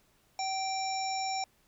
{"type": "harmonic tone with a mistuned harmonic", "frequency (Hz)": 784, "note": "G5", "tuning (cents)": 0, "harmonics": [1, 3, 5, 7, 9], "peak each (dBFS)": [-32, -41, -47, -38, -43], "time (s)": [0.39, 1.44], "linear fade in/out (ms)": 2, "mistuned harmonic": 1, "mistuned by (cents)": -36, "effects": ["pink hiss -68 dBFS RMS until 1.67 s"]}